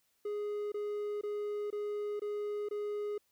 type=tone bursts; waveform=triangle; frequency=415.3 Hz; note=G#4; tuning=in tune; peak=-32 dBFS; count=6; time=0.25-3.18 s; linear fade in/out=5 ms; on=470 ms; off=22 ms; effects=white hiss -75 dBFS RMS until 3.31 s